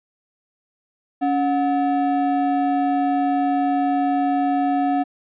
triangle ring-modulated tone, 504 Hz, B4, 35 cents sharp, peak -12 dBFS, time 1.21-5.04 s, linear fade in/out 20 ms, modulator 224 Hz, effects resampled to 8000 Hz

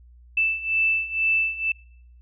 sine beating tone pair, 2643 / 2645.1 Hz, E7 / E7, +4 / +5 cents, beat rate 2.1 Hz, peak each -25 / -22 dBFS, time 0.37-1.72 s, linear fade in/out 5 ms, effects noise-tail reverb RT60 0.7 s tail -25 dB re dry + added 60 Hz sine -47 dBFS peak until 2.21 s

